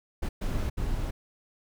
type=noise bursts at uneven times; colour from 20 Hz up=brown; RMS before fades=-29 dBFS; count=3; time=0.22-0.29 / 0.41-0.7 / 0.77-1.11 s; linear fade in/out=10 ms; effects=none